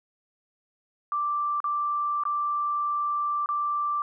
sine tone with dropouts, 1174.7 Hz, D6, in tune, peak -24 dBFS, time 1.12-4.02 s, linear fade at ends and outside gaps 1 ms, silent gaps 1.603-1.642 / 2.236-2.253 / 3.46-3.489 s, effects none

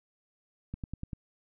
click train, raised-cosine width 5 ms, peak -24 dBFS, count 5, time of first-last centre 0.74-1.132 s, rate 10.2 Hz, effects none

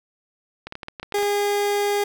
clicks, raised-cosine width 0.3 ms, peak -17 dBFS, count 10, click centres 0.67 / 0.724 / 0.754 / 0.832 / 0.884 / 0.998 / 1.03 / 1.123 / 1.186 / 1.229 s
30% pulse tone, 408.3 Hz, G#4, 29 cents flat, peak -17 dBFS, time 1.14-2.04 s, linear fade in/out 5 ms
effects none

